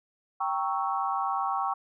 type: chord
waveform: sine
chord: G diminished seventh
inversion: none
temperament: equal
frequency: 784 / 932.3 / 1108.7 / 1318.5 Hz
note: G5 / Bb5 / Db6 / Fb6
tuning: 0 / 0 / 0 / 0 cents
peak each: -30 / -34 / -30 / -35 dBFS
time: 0.4-1.74 s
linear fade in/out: 10 ms
effects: none